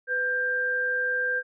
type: tone pair together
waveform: sine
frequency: 500 / 1587.4 Hz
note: B4 / G6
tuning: +21 / +21 cents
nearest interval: octave + minor sixth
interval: 2000 cents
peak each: -32 / -24 dBFS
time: 0.07-1.43 s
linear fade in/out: 50 ms
effects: none